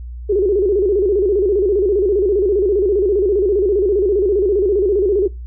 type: tone with vibrato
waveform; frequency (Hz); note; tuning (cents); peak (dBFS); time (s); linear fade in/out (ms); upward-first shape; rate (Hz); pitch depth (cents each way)
sine; 392; G4; 0; -12; 0.29-5.28; 10; square; 15; 110
effects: noise-tail reverb RT60 0.2 s tail -21 dB re dry + added 60 Hz sine -27 dBFS peak until 5.46 s